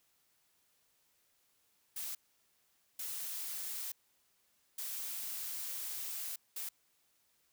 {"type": "noise bursts at uneven times", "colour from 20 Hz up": "blue", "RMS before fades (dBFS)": -41, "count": 4, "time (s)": [[1.96, 2.15], [2.99, 3.92], [4.78, 6.36], [6.56, 6.69]], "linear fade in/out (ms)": 5, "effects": ["white hiss -74 dBFS RMS until 7.52 s"]}